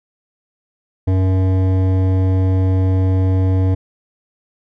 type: tone with hard clipping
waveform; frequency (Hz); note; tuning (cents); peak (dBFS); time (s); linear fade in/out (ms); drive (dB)
triangle; 93.9; F#2; +26; -14; 1.07-3.75; 10; 17
effects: none